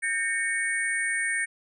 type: tone cluster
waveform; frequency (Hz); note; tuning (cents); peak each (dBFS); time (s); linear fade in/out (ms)
sine; 1589 / 1827 / 2221 / 8800; G6 / A#6 / C#7 / C#9; +23 / -35 / +3 / -14; -35 / -27 / -30 / -34; 0.02-1.46; 20
effects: none